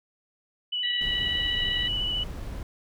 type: tone with vibrato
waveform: sine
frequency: 2960 Hz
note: F#7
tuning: in tune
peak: -26 dBFS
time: 0.72-2.24 s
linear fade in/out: 10 ms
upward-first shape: sine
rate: 14 Hz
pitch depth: 18 cents each way
type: harmonic tone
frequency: 970 Hz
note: B5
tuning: 31 cents flat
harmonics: 2 / 3 / 4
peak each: -31 / -35 / -37 dBFS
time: 0.83-1.88 s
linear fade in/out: 5 ms
type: noise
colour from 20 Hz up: brown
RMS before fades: -35 dBFS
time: 1.01-2.63 s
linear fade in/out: 2 ms
effects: none